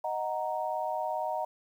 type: chord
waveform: sine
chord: D# minor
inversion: none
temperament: equal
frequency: 622.3 / 740 / 932.3 Hz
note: D#5 / F#5 / A#5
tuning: 0 / 0 / 0 cents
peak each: -34 dBFS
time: 0.04-1.45 s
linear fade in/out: 5 ms
effects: 10-bit